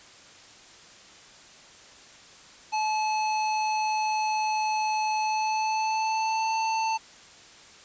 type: tone with pitch glide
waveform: square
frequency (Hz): 862 to 889.3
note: A5 to A5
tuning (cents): -36 to +18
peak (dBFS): -25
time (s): 2.72-6.98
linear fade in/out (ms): 20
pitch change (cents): +54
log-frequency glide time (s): 5.18-6.55
effects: white hiss -50 dBFS RMS until 7.84 s + resampled to 16000 Hz